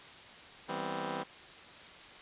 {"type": "chord", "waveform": "10% pulse", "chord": "C major seventh", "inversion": "first", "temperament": "just", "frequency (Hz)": [163.52, 196.22, 245.3, 261.6], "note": ["E3", "G3", "B3", "C4"], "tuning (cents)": [-14, 2, -12, 0], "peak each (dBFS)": [-34, -33, -35, -33], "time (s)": [0.68, 1.24], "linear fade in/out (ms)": 20, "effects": ["white hiss -51 dBFS RMS until 2.21 s", "resampled to 8000 Hz"]}